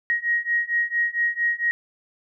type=beating tone pair; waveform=sine; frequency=1884 / 1888.4 Hz; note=A#6 / A#6; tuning=+18 / +22 cents; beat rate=4.4 Hz; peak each=-24 / -23 dBFS; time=0.1-1.71 s; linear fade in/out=0 ms; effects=none